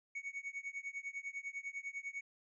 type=tone with tremolo; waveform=triangle; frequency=2227 Hz; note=C#7; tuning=7 cents sharp; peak=-36 dBFS; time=0.15-2.21 s; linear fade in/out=5 ms; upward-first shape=triangle; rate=10 Hz; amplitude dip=100%; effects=resampled to 22050 Hz